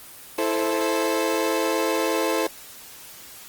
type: chord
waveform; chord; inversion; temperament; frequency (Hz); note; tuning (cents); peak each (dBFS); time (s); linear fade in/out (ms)
30% pulse; A minor; second; equal with one note detuned; 329.6 / 437.5 / 523.3; E4 / A4 / C5; 0 / -10 / 0; -23; 0.38-2.47; 5
effects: white hiss -43 dBFS RMS until 3.48 s + Opus 24 kbps